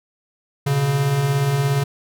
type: beating tone pair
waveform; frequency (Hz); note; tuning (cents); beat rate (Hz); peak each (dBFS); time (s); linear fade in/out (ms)
square; 123.47 / 140.47; B2 / C#3; 0 / +23; 17; -26 / -18; 0.66-1.84; 10
effects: none